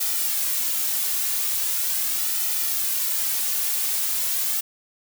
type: noise with flanger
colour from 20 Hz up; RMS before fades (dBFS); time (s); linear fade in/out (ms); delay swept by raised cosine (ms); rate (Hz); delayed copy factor
blue; -24; 0-4.61; 10; 1.8 to 3.1; 0.41; -0.5
effects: none